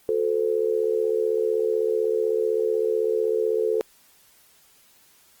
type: tone with amplitude modulation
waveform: sine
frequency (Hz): 440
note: A4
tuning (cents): 0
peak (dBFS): -16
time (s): 0.09-3.81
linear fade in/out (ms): 0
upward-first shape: sine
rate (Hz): 75.9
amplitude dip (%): 90
effects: white hiss -57 dBFS RMS until 5.4 s + Opus 24 kbps